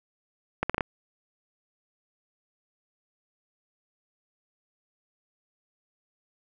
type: accelerating click train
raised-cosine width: 0.5 ms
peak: -10 dBFS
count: 5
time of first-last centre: 0.63-0.808 s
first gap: 66 ms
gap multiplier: 0.74
effects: none